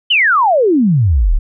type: exponential sweep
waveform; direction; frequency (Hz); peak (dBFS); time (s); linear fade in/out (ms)
sine; down; 3136 to 30.87; -8; 0.1-1.39; 10
effects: none